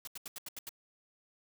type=noise bursts; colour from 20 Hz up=white; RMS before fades=-43 dBFS; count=7; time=0.05-0.692 s; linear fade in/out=2 ms; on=24 ms; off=79 ms; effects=none